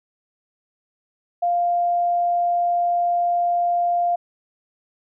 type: tone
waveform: sine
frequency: 698.5 Hz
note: F5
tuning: in tune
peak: -17 dBFS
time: 1.42-4.16 s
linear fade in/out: 10 ms
effects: none